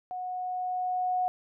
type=tone with level ramp; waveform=sine; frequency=732 Hz; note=F#5; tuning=19 cents flat; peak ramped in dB=-33 to -24 dBFS; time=0.11-1.28 s; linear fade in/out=0 ms; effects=none